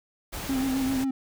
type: noise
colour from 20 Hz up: pink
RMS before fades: -35 dBFS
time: 0.32-1.05 s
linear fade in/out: 20 ms
type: tone with vibrato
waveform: triangle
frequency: 265 Hz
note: C4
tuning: 22 cents sharp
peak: -22 dBFS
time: 0.49-1.11 s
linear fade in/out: 5 ms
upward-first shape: sine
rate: 7.6 Hz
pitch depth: 40 cents each way
effects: none